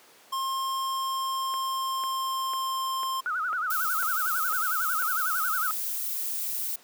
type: tone with pitch glide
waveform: square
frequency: 1065 to 1055.2 Hz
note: C6 to C6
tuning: +30 to +14 cents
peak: -28 dBFS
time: 0.32-3.21 s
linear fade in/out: 10 ms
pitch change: -16 cents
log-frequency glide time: 0.81-2.86 s
type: click train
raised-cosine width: 0.5 ms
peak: -24 dBFS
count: 8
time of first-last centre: 1.54-5.023 s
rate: 2.01 Hz
type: tone with vibrato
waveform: sine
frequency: 1364 Hz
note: F6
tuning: 41 cents flat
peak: -26 dBFS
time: 3.26-5.71 s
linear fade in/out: 0 ms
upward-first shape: sine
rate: 11 Hz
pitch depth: 170 cents each way
type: noise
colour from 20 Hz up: violet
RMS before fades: -31 dBFS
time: 3.7-6.76 s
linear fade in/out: 5 ms
effects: pink hiss -54 dBFS RMS until 6.83 s + high-pass 400 Hz 12 dB/octave